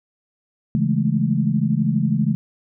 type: chord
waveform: sine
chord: A major seventh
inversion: first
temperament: equal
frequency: 138.59 / 164.81 / 207.7 / 220 Hz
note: C#3 / E3 / G#3 / A3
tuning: 0 / 0 / 0 / 0 cents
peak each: -22 dBFS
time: 0.75-2.35 s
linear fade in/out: 0 ms
effects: none